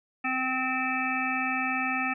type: harmonic tone with a mistuned harmonic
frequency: 258.5 Hz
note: C4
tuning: 21 cents flat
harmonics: 1 / 3 / 5 / 7 / 9 / 10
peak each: -33 / -33 / -33 / -33 / -33 / -33 dBFS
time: 0.24-2.14 s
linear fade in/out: 10 ms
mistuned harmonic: 10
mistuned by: +20 cents
effects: none